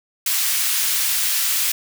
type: high-pass noise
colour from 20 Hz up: white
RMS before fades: -20 dBFS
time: 0.26-1.72 s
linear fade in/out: 5 ms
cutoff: 1700 Hz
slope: 12 dB/octave
effects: none